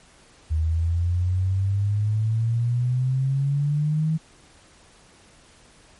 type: exponential sweep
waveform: sine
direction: up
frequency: 77.7 to 160.5 Hz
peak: -19 dBFS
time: 0.5-4.18 s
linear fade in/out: 20 ms
effects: pink hiss -53 dBFS RMS until 5.99 s + MP3 48 kbps